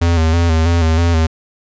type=tone with vibrato; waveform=square; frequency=82.7 Hz; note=E2; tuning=6 cents sharp; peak=-11 dBFS; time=0.01-1.27 s; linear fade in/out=10 ms; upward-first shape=square; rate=3.1 Hz; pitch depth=48 cents each way; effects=resampled to 16000 Hz